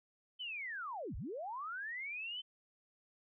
sine linear two-way sweep, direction down then up, 3100 to 32.7 to 3100 Hz, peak -40 dBFS, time 0.39-2.42 s, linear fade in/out 20 ms, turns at 1.16 s, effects none

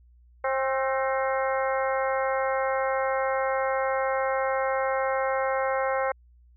harmonic tone with a mistuned harmonic, 266.2 Hz, C4, 30 cents sharp, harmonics 2 / 3 / 4 / 5 / 6 / 7 / 8, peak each -26 / -30 / -32 / -34 / -36 / -37 / -38 dBFS, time 0.44-6.12 s, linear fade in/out 5 ms, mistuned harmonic 6, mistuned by -52 cents, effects added 60 Hz sine -53 dBFS peak until 6.56 s

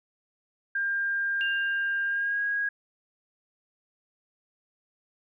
sine tone with pitch glide, 1600 to 1643.1 Hz, G6 to G#6, +35 to -19 cents, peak -25 dBFS, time 0.75-2.69 s, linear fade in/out 5 ms, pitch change +46 cents, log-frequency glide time 2.05-2.41 s
sine tone with exponential decay, 2794 Hz, F7, in tune, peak -29 dBFS, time 1.41-2.56 s, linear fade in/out 0 ms, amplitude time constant 250 ms
effects none

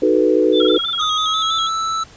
sine chord, B dominant seventh, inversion first, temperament equal with one note detuned, 311.1 / 371.3 / 440 / 493.9 Hz, D#4 / F#4 / A4 / B4, 0 / +6 / 0 / 0 cents, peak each -17 dBFS, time 0.02-0.78 s, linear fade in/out 5 ms
sine tone with vibrato, 3415 Hz, G#7, 48 cents sharp, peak -19 dBFS, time 0.52-1.7 s, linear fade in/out 50 ms, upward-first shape square, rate 6.1 Hz, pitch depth 57 cents each way
sine tone bursts, 1355 Hz, E6, 47 cents sharp, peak -23 dBFS, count 10, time 0.6-1.046 s, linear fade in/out 5 ms, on 23 ms, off 24 ms
square tone with pitch glide, 1252 to 1317.3 Hz, D#6 to E6, +10 to -2 cents, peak -19 dBFS, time 0.99-2.04 s, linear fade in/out 10 ms, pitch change +88 cents, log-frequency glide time 1.16-1.55 s
effects pink hiss -44 dBFS RMS until 2.16 s + resampled to 16000 Hz

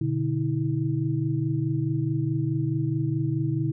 sine tone cluster, 121.6 / 146.3 / 322.4 Hz, B2 / D3 / E4, -26 / -6 / -38 cents, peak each -27 / -26 / -29 dBFS, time 0.01-3.72 s, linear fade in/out 5 ms, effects none

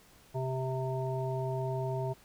harmonic tone, 130.81 Hz, C3, in tune, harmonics 1 / 3 / 5 / 7, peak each -33 / -37 / -38 / -41 dBFS, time 0.34-2.14 s, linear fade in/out 20 ms, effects pink hiss -60 dBFS RMS until 2.24 s

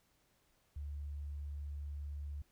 sine tone, 72.4 Hz, D2, 24 cents flat, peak -40 dBFS, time 0.76-2.42 s, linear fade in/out 5 ms, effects pink hiss -74 dBFS RMS until 2.51 s

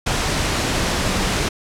sine tone in noise, 189.6 Hz, F#3, 43 cents sharp, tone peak -27 dBFS, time 1.07-1.38 s, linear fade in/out 10 ms, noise pink, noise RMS -20 dBFS, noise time 0.06-1.49 s, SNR -10 dB, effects low-pass 8000 Hz 12 dB/octave

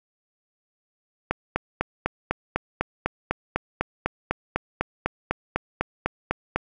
click train, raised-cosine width 0.5 ms, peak -7 dBFS, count 22, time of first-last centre 1.31-6.56 s, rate 4 Hz, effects none

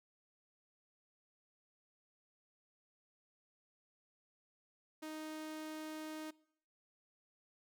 sawtooth tone, 311.1 Hz, D#4, in tune, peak -40 dBFS, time 5.02-6.31 s, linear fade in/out 10 ms, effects noise-tail reverb RT60 0.7 s tail -23 dB re dry

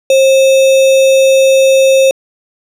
sine tone with sample-and-hold, 534 Hz, C5, 35 cents sharp, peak -4 dBFS, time 0.1-2.11 s, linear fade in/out 2 ms, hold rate 3150 Hz, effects low-pass 10000 Hz 12 dB/octave

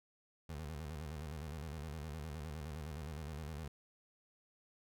25% pulse tone with vibrato, 76.5 Hz, D#2, 29 cents flat, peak -39 dBFS, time 0.49-3.68 s, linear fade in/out 5 ms, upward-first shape square, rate 9.7 Hz, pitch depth 110 cents each way, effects none

